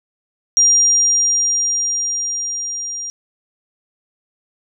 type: tone with level ramp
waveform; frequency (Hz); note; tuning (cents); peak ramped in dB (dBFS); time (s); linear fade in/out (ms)
sine; 5700; F8; +34; -8 to -24; 0.57-3.1; 0
effects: none